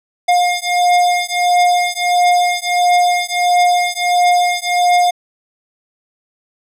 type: beating tone pair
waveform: square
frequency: 710 / 711.5 Hz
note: F5 / F5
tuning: +28 / +32 cents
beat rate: 1.5 Hz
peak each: -15 dBFS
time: 0.28-5.11 s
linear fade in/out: 10 ms
effects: low-pass 10000 Hz 12 dB/octave